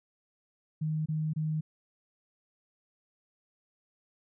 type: tone bursts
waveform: sine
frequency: 155.56 Hz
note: D#3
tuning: in tune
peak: -28 dBFS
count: 3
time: 0.81-1.61 s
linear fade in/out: 10 ms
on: 250 ms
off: 25 ms
effects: none